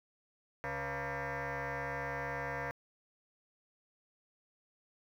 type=tone with frequency modulation; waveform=sine; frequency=554.4 Hz; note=C#5; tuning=in tune; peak=-34 dBFS; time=0.64-2.71 s; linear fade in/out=0 ms; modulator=208 Hz; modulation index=7; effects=tanh soft clip ceiling -33 dBFS + 11-bit